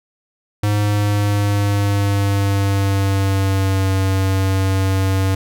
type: tone with pitch glide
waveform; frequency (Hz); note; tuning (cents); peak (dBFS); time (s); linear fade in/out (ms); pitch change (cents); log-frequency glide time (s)
square; 103.8 to 95.74; G#2 to G2; 0 to -40; -15; 0.63-5.35; 5; -140; 0.81-3.9
effects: none